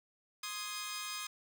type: chord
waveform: 10% pulse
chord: Ab major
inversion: first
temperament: equal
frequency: 1046.5 / 1244.5 / 1661.2 Hz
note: C6 / Eb6 / Ab6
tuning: 0 / 0 / 0 cents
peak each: -37 / -33 / -37 dBFS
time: 0.43-1.27 s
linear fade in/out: 5 ms
effects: none